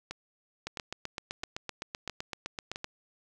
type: two click trains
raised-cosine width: 0.2 ms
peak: -20 / -18 dBFS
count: 5 / 18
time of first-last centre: 0.11-2.759 / 0.67-2.844 s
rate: 1.51 / 7.82 Hz
effects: none